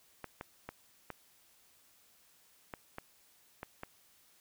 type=clicks; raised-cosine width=0.5 ms; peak=-26 dBFS; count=8; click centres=0.243 / 0.411 / 0.69 / 1.103 / 2.738 / 2.984 / 3.631 / 3.834 s; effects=white hiss -66 dBFS RMS until 4.4 s